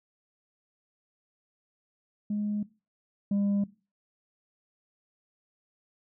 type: tone pair in turn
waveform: sine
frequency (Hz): 208.3 / 201.2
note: G#3 / G3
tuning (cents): +5 / +45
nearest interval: minor second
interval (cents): 60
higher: first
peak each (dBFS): -26 / -21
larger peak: second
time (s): 2.3-2.63 / 3.31-3.64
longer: neither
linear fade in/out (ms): 5
effects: noise-tail reverb RT60 0.3 s tail -19 dB re dry + tanh soft clip ceiling -23 dBFS